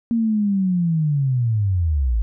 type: linear sweep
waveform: sine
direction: down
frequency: 234.7 to 51.1 Hz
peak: -16 dBFS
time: 0.11-2.22 s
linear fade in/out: 0 ms
effects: none